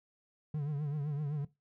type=tone with vibrato; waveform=triangle; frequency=146.83 Hz; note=D3; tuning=in tune; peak=-30 dBFS; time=0.54-1.45 s; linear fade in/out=5 ms; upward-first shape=triangle; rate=7.8 Hz; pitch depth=100 cents each way; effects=noise-tail reverb RT60 0.2 s tail -18 dB re dry